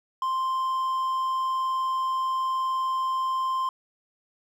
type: tone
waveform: triangle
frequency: 1046.5 Hz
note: C6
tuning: in tune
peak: -22 dBFS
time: 0.22-3.69 s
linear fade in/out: 2 ms
effects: none